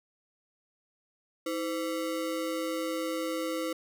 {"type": "ring-modulated tone", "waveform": "square", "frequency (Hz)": 417.2, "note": "G#4", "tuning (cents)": 8, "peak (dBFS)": -28, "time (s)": [1.46, 3.73], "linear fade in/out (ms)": 5, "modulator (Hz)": 95.2, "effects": []}